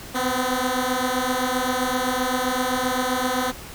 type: beating tone pair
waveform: 10% pulse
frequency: 250 / 257.7 Hz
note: B3 / C4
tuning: +21 / -26 cents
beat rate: 7.7 Hz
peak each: -16 dBFS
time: 0.14-3.52 s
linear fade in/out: 20 ms
effects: pink hiss -39 dBFS RMS until 3.74 s